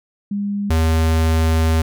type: tone pair in turn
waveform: sine / square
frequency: 202.4 / 80.58 Hz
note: G#3 / E2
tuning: -44 / -39 cents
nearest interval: octave + major third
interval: 1595 cents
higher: first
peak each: -19 / -14 dBFS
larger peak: second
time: 0.31-0.7 / 0.7-1.82 s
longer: second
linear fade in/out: 5 ms
effects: none